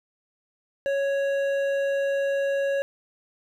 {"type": "tone with hard clipping", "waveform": "sine", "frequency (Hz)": 554.4, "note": "C#5", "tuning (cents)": 0, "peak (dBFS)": -24, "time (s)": [0.86, 2.82], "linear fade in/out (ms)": 0, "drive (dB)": 9, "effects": []}